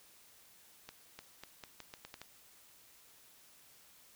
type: accelerating click train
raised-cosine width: 0.2 ms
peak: -29 dBFS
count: 9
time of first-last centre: 0.89-2.216 s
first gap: 300 ms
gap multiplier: 0.82
effects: white hiss -62 dBFS RMS until 4.15 s